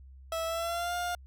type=tone with pitch glide; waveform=30% pulse; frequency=655 to 706.1 Hz; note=E5 to F5; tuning=-11 to +19 cents; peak=-28 dBFS; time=0.32-1.15 s; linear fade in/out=2 ms; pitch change=+130 cents; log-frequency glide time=0.46-0.95 s; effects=added 66 Hz sine -48 dBFS peak until 1.26 s